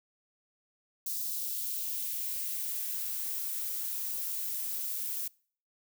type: noise with high-pass filter sweep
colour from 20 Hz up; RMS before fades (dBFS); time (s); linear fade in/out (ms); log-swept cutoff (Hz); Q
violet; -35; 1.06-5.28; 5; 4600 to 330; 1.3
effects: noise-tail reverb RT60 0.5 s tail -25 dB re dry